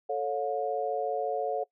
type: chord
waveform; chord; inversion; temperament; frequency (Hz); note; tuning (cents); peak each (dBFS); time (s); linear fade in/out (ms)
sine; A augmented; none; equal with one note detuned; 440 / 554.4 / 715.2; A4 / C#5 / E#5; 0 / 0 / +41; -32; 0.09-1.64; 10
effects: noise-tail reverb RT60 0.1 s tail -22 dB re dry